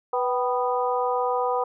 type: harmonic tone with a mistuned harmonic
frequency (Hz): 246.9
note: B3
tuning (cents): 0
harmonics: 2 / 3 / 4 / 5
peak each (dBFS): -25 / -27 / -27 / -31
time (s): 0.13-1.64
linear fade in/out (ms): 5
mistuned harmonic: 3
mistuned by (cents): +59
effects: none